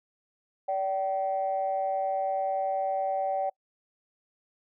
sine tone pair together, 577 / 767.3 Hz, D5 / G5, -31 / -37 cents, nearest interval perfect fourth, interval 494 cents, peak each -29 / -27 dBFS, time 0.68-3.5 s, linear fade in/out 10 ms, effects noise-tail reverb RT60 0.1 s tail -26 dB re dry + tanh soft clip ceiling -19 dBFS

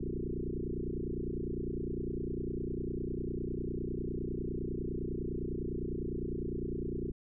sine tone with frequency modulation, 200.6 Hz, G3, 40 cents sharp, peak -33 dBFS, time 0-7.12 s, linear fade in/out 10 ms, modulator 29.9 Hz, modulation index 6.8, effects none

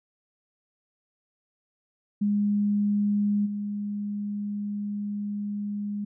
sine tone with level steps, 205.4 Hz, G#3, 19 cents flat, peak -21 / -28 dBFS, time 2.21-6.05 s, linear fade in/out 10 ms, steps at 3.45 s, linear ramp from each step 20 ms, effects none

